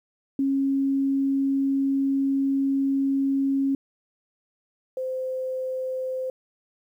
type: tone pair in turn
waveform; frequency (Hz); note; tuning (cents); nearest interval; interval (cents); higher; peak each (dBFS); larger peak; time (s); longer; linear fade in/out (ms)
sine; 273.2 / 517.5; C#4 / C5; -25 / -19; major seventh; 1106; second; -20 / -26; first; 0.39-3.75 / 4.97-6.3; first; 2
effects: 10-bit